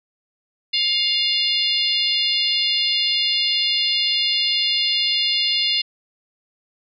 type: harmonic tone with a mistuned harmonic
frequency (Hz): 703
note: F5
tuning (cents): +11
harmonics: 3 / 4 / 5 / 6 / 7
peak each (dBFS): -29 / -23 / -23 / -22 / -25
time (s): 0.73-5.82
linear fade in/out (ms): 10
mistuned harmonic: 3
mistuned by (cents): +25
effects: none